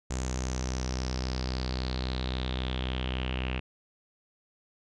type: tone with low-pass filter sweep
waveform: sawtooth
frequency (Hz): 63.7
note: C2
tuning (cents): -46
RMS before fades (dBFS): -32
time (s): 0.1-3.6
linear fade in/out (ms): 10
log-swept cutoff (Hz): 7100 to 2700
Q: 5.8
effects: none